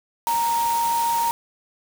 sine tone in noise, 932.3 Hz, A#5, in tune, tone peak -19 dBFS, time 0.27-1.31 s, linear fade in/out 0 ms, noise white, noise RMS -31 dBFS, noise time 0.27-1.31 s, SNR +9 dB, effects none

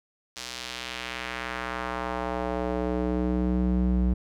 square tone with band-pass filter sweep, 61.74 Hz, B1, in tune, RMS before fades -28 dBFS, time 0.36-4.14 s, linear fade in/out 10 ms, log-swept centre 5300 to 130 Hz, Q 1.2, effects none

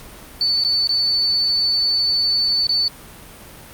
sine tone with dropouts, 4494 Hz, C#8, 23 cents sharp, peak -15 dBFS, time 0.41-2.88 s, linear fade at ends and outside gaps 1 ms, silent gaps 0.638-0.648 / 0.873-0.892 / 2.669-2.692 s, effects pink hiss -40 dBFS RMS until 3.73 s + Opus 48 kbps

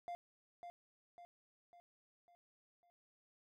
triangle tone with echo, 698 Hz, F5, 1 cent flat, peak -40 dBFS, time 0.08-0.15 s, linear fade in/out 0 ms, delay 550 ms, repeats 5, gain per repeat -6 dB, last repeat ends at 2.9 s, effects none

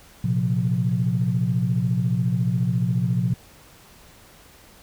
sine chord, Bb suspended second, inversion none, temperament equal with one note detuned, 116.54 / 130.81 / 176.85 Hz, Bb2 / C3 / F3, 0 / 0 / +22 cents, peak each -23 dBFS, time 0.24-3.34 s, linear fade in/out 5 ms, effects tanh soft clip ceiling -10 dBFS + pink hiss -50 dBFS RMS until 4.82 s

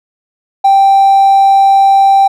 triangle tone with hard clipping, 784 Hz, G5, in tune, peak -4 dBFS, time 0.64-2.28 s, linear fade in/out 10 ms, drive 4 dB, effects none

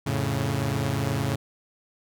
sawtooth chord, F augmented, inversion none, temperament equal, 87.31 / 110 / 138.59 Hz, F2 / A2 / C#3, 0 / 0 / 0 cents, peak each -29 / -24 / -23 dBFS, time 0.06-1.36 s, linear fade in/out 10 ms, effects none

